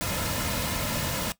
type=noise with comb filter; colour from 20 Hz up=pink; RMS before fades=-29 dBFS; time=0.01-1.32 s; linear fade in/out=0 ms; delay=2.6 ms; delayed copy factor=-0.6; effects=noise-tail reverb RT60 0.1 s tail -17 dB re dry